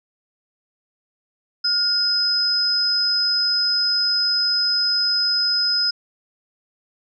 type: tone pair together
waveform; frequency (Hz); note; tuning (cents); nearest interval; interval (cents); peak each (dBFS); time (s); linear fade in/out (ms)
sine; 1422 / 5067; F6 / D#8; +31 / +31; octave + minor seventh; 2200; -28 / -17; 1.64-5.91; 10
effects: none